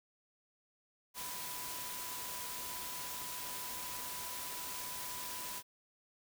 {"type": "tone in noise", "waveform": "sine", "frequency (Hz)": 992, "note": "B5", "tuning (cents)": 7, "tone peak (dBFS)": -49, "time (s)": [1.14, 5.63], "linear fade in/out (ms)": 50, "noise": "white", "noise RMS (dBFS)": -43, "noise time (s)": [1.14, 5.63], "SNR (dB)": -9, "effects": []}